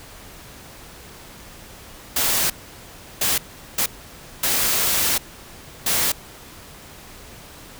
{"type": "noise bursts at uneven times", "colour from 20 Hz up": "white", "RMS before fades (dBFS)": -20, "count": 5, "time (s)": [[2.16, 2.5], [3.21, 3.38], [3.78, 3.86], [4.43, 5.18], [5.86, 6.12]], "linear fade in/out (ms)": 5, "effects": ["pink hiss -42 dBFS RMS until 7.79 s"]}